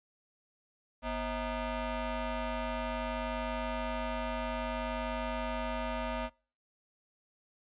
20% pulse ring-modulated tone, 293.7 Hz, D4, in tune, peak -25 dBFS, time 1.02-6.3 s, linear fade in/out 50 ms, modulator 344 Hz, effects noise-tail reverb RT60 0.4 s tail -25 dB re dry + resampled to 8000 Hz

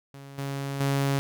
sawtooth tone with level steps, 138.59 Hz, C#3, in tune, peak -38 / -26 / -19 dBFS, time 0.14-1.19 s, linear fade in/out 0 ms, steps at 0.38 / 0.8 s, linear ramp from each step 5 ms, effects none

